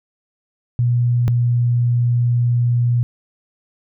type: tone pair in turn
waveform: sine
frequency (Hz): 121 / 120.56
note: B2 / B2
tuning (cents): -35 / -41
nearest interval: unison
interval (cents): 6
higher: first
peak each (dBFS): -13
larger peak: neither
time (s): 0.79-1.28 / 1.28-3.03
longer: second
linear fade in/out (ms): 0
effects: none